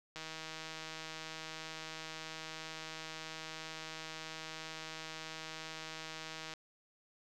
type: click train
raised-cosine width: 0.2 ms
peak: -27 dBFS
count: 1015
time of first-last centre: 0.16-6.537 s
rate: 159 Hz
effects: none